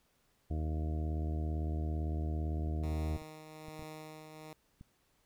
harmonic tone, 77.78 Hz, D#2, in tune, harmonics 1 / 2 / 3 / 4 / 5 / 6 / 7 / 8 / 9, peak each -33 / -42 / -47 / -44 / -50 / -54 / -58 / -54 / -51 dBFS, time 0.5-3.17 s, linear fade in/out 10 ms
clicks, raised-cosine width 5 ms, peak -38 dBFS, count 12, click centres 2.592 / 2.673 / 2.81 / 2.848 / 2.921 / 3.113 / 3.174 / 3.219 / 3.684 / 3.794 / 3.824 / 4.811 s
10% pulse tone with tremolo, 155.56 Hz, D#3, in tune, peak -36 dBFS, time 2.83-4.53 s, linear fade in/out 2 ms, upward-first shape triangle, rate 1.2 Hz, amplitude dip 50%
effects pink hiss -73 dBFS RMS until 5.25 s

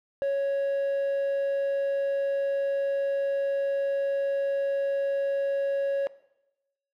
triangle tone with quantisation, 554.4 Hz, C#5, in tune, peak -22 dBFS, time 0.22-6.07 s, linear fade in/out 0 ms, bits 7, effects noise-tail reverb RT60 0.9 s tail -18 dB re dry + low-pass 3000 Hz 12 dB/octave

